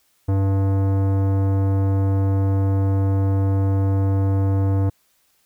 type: tone with tanh clipping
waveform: sine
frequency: 97.3 Hz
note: G2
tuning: 12 cents flat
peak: -18 dBFS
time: 0.28-4.9 s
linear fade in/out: 10 ms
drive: 17 dB
effects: white hiss -63 dBFS RMS until 5.45 s